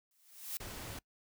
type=noise with exponential growth; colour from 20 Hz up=blue; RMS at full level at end=-37 dBFS; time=0.11-0.57 s; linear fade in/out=1 ms; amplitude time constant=100 ms
type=noise; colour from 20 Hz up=pink; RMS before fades=-45 dBFS; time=0.6-0.99 s; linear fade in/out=5 ms
effects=noise-tail reverb RT60 0.1 s tail -23 dB re dry